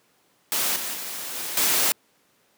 white noise with level steps, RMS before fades -24 / -30 / -33 / -31 / -21 dBFS, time 0.52-1.92 s, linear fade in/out 0 ms, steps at 0.76 / 0.94 / 1.35 / 1.57 s, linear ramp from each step 2 ms, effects pink hiss -63 dBFS RMS until 2.57 s + high-pass 200 Hz 12 dB/octave

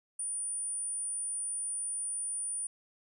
sine tone, 9397 Hz, D9, in tune, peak -32 dBFS, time 0.19-2.67 s, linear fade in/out 5 ms, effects tanh soft clip ceiling -29 dBFS + 12-bit

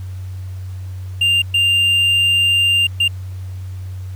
triangle tone bursts at uneven times, 2794 Hz, F7, in tune, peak -10 dBFS, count 3, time 1.21-1.42 / 1.54-2.87 / 3-3.08 s, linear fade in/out 5 ms, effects added 93 Hz sine -25 dBFS peak until 4.15 s + pink hiss -48 dBFS RMS until 4.15 s

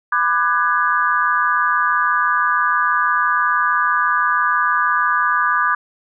sine chord, G# half-diminished seventh, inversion first, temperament just, 996.7 / 1196.1 / 1495.1 / 1661.2 Hz, B5 / D6 / F#6 / G#6, +16 / +31 / +18 / 0 cents, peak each -22 / -17 / -21 / -20 dBFS, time 0.12-5.75 s, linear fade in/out 5 ms, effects none

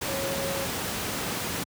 sine tone in noise, 547 Hz, C#5, 23 cents flat, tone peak -31 dBFS, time 0.08-0.66 s, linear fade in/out 10 ms, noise pink, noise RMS -30 dBFS, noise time 0.01-1.64 s, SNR -4 dB, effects high-pass 100 Hz 12 dB/octave

